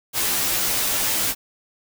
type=noise with comb filter; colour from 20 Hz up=white; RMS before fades=-22 dBFS; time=0.13-1.35 s; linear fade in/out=50 ms; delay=13 ms; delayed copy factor=-0.75; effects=none